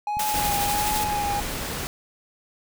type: tone with vibrato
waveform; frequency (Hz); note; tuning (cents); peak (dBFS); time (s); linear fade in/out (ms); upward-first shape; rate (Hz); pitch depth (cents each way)
triangle; 830.6; G#5; 0; -22; 0.07-1.4; 2; triangle; 1.4; 38
type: click train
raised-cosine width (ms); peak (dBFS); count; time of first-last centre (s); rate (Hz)
5; -25; 4; 0.17-1.154; 3.05
type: noise with tremolo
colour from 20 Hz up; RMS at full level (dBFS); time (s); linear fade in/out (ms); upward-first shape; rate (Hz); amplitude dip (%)
white; -27; 0.19-1.04; 5; triangle; 12; 35
type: noise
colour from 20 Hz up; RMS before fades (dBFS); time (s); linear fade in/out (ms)
pink; -30; 0.34-1.87; 0
effects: none